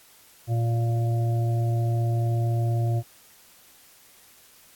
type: harmonic tone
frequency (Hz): 116.54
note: A#2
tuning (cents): 0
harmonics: 1 / 3 / 5 / 6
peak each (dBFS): -21 / -35 / -39 / -36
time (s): 0.47-3.03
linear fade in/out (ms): 50
effects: white hiss -54 dBFS RMS until 4.75 s + AAC 64 kbps